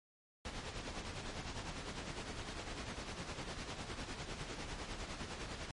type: noise with tremolo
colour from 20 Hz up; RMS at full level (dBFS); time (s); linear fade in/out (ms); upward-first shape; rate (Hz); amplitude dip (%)
pink; -42; 0.45-5.71; 2; sine; 9.9; 50
effects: low-pass 6000 Hz 12 dB/octave + MP3 48 kbps